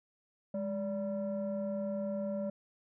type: tone pair together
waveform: sine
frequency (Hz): 205.1 / 580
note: G#3 / D5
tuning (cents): -21 / -22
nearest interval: octave + tritone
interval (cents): 1799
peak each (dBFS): -34 / -34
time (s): 0.54-2.5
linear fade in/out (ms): 5
effects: tanh soft clip ceiling -29 dBFS